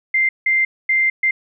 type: tone bursts at uneven times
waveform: sine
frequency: 2091 Hz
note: C7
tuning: 2 cents flat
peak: -13 dBFS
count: 4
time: 0.14-0.29 / 0.46-0.65 / 0.89-1.1 / 1.23-1.31 s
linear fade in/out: 5 ms
effects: none